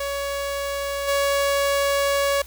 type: tone with level steps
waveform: sawtooth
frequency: 561 Hz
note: C#5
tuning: 21 cents sharp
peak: -21 / -15 dBFS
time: 0-2.42 s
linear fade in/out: 5 ms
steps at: 1.07 s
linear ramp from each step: 20 ms
effects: added 60 Hz sine -41 dBFS peak until 2.46 s + white hiss -46 dBFS RMS until 2.46 s